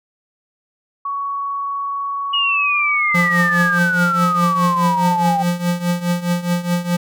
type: tone with pitch glide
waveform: sine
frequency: 1119 to 1206.3 Hz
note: C#6 to D6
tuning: +16 to +46 cents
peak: -20 dBFS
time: 1.05-3.79 s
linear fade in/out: 5 ms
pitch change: +130 cents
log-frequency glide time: 2.42-3.04 s
type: exponential sweep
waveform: sine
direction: down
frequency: 2908 to 784 Hz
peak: -15 dBFS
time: 2.33-5.43 s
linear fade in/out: 10 ms
type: tone with tremolo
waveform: square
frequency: 175.1 Hz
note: F3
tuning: 5 cents sharp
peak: -14 dBFS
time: 3.14-6.97 s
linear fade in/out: 10 ms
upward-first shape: triangle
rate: 4.8 Hz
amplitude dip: 85%
effects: none